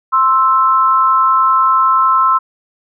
sine tone pair together, 1049.1 / 1318.5 Hz, C6 / E6, +4 / 0 cents, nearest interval major third, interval 396 cents, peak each -11 dBFS, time 0.12-2.39 s, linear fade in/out 20 ms, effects none

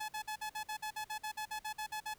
sawtooth tone bursts, 857 Hz, A5, 46 cents flat, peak -34 dBFS, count 16, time 0-2.141 s, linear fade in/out 10 ms, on 86 ms, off 51 ms, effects pink hiss -65 dBFS RMS until 2.18 s

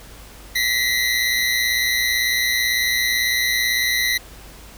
25% pulse tone pair together, 1927 / 2045 Hz, B6 / C7, -43 / -40 cents, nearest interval minor second, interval 103 cents, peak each -17 dBFS, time 0.55-4.18 s, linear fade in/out 10 ms, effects added 50 Hz sine -42 dBFS peak until 4.77 s + pink hiss -43 dBFS RMS until 4.77 s

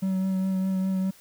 triangle tone with vibrato, 189.4 Hz, F#3, 41 cents sharp, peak -21 dBFS, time 0.02-1.11 s, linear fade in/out 10 ms, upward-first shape triangle, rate 4.9 Hz, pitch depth 20 cents each way, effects white hiss -54 dBFS RMS until 1.2 s

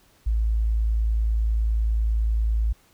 sine tone, 55 Hz, A1, in tune, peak -19 dBFS, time 0.26-2.73 s, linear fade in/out 10 ms, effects pink hiss -59 dBFS RMS until 2.93 s

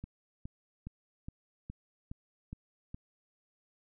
click train, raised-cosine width 5 ms, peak -29 dBFS, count 8, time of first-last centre 0.04-2.945 s, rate 2.41 Hz, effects none

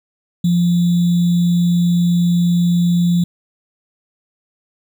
sine tone with sample-and-hold, 174 Hz, F3, 6 cents flat, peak -11 dBFS, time 0.44-3.24 s, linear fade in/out 5 ms, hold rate 3675 Hz, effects none

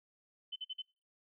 sine tone bursts, 3043 Hz, F#7, 48 cents sharp, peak -38 dBFS, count 4, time 0.52-0.821 s, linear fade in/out 10 ms, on 40 ms, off 47 ms, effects noise-tail reverb RT60 0.4 s tail -25 dB re dry

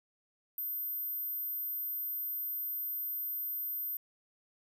sine tone, 13630 Hz, G#9, 44 cents sharp, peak -34 dBFS, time 0.58-3.97 s, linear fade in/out 2 ms, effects none

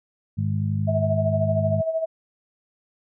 harmonic tone, 51.6 Hz, G#1, 10 cents flat, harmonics 2 / 3 / 4, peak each -23 / -27 / -29 dBFS, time 0.37-1.82 s, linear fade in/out 20 ms
sine tone with tremolo, 647 Hz, E5, 32 cents flat, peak -19 dBFS, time 0.87-2.06 s, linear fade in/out 20 ms, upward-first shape sine, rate 13 Hz, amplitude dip 65%
effects none

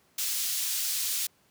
pink high-pass noise, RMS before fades -30 dBFS, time 0.18-1.27 s, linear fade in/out 5 ms, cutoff 4500 Hz, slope 12 dB/octave, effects pink hiss -65 dBFS RMS until 1.5 s + high-pass 100 Hz 12 dB/octave

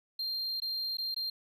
triangle tone with dropouts, 4186 Hz, C8, in tune, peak -31 dBFS, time 0.19-1.3 s, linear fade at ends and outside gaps 5 ms, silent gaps 0.602-0.619 / 0.971-0.983 / 1.145-1.163 s, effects none

